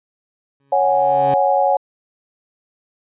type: tone with exponential growth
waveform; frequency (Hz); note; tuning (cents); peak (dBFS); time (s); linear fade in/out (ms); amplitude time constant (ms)
20% pulse; 138.59; C#3; 0; -17; 0.6-1.34; 2; 160
type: chord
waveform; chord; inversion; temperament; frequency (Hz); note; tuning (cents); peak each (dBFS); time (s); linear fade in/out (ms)
sine; C# suspended fourth; none; equal; 554.4 / 740 / 830.6; C#5 / F#5 / G#5; 0 / 0 / 0; -17; 0.72-1.77; 5
effects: resampled to 8000 Hz